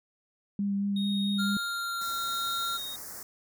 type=tone with vibrato; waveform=sine; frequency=200 Hz; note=G3; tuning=35 cents sharp; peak=-26 dBFS; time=0.59-1.57 s; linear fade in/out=2 ms; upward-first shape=sine; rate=4.5 Hz; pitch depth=14 cents each way
type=tone with tremolo; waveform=triangle; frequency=3732 Hz; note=A#7; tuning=1 cent sharp; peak=-31 dBFS; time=0.96-2.96 s; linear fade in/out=5 ms; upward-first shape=sine; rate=0.79 Hz; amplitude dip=60%
type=tone with pitch glide; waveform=square; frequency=1396.9 to 1375.3 Hz; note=F6 to F6; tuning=0 to -27 cents; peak=-32 dBFS; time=1.38-2.78 s; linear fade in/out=20 ms; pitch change=-27 cents; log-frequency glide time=1.63-2.1 s
type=band-stop noise; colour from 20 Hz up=white; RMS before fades=-42 dBFS; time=2.01-3.23 s; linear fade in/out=2 ms; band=1900 to 5000 Hz; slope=48 dB/octave
effects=none